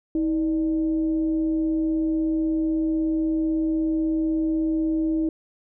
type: tone with frequency modulation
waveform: sine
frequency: 319.1 Hz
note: D#4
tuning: 44 cents sharp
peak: -20 dBFS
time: 0.15-5.29 s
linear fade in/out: 2 ms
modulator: 278 Hz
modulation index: 0.28
effects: none